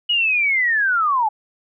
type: linear sweep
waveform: sine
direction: down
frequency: 2926 to 824 Hz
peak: -15 dBFS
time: 0.09-1.29 s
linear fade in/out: 10 ms
effects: none